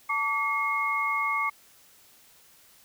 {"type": "tone cluster", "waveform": "sine", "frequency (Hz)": [887, 1148, 2159], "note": ["A5", "D6", "C#7"], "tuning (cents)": [14, -40, -46], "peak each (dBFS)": [-34, -27, -28], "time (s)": [0.09, 1.5], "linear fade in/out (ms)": 10, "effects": ["white hiss -57 dBFS RMS until 2.84 s"]}